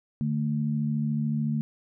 sine tone pair together, 148.3 / 222.1 Hz, D3 / A3, +17 / +16 cents, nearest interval perfect fifth, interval 699 cents, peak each -27 dBFS, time 0.21-1.61 s, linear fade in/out 0 ms, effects none

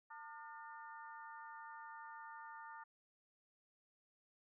harmonic tone with a mistuned harmonic, 301 Hz, D4, 43 cents sharp, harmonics 3 / 4 / 5 / 6, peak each -53 / -56 / -57 / -59 dBFS, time 0.1-2.84 s, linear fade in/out 10 ms, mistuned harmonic 5, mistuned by -89 cents, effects none

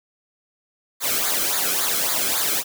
white noise with flanger, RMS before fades -22 dBFS, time 1-2.64 s, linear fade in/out 50 ms, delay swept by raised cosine 0.35 to 1.11 ms, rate 3.6 Hz, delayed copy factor -0.75, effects none

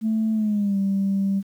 sine tone with pitch glide, 220 to 196 Hz, A3 to G3, 0 to 0 cents, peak -18 dBFS, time 0.01-1.43 s, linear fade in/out 50 ms, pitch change -200 cents, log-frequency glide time 0.33-0.78 s, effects tanh soft clip ceiling -15 dBFS + 9-bit

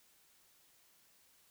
silence, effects white hiss -68 dBFS RMS until 1.5 s

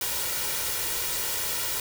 white noise with comb filter, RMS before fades -29 dBFS, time 0.01-1.8 s, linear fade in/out 2 ms, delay 2.1 ms, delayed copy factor +0.6, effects none

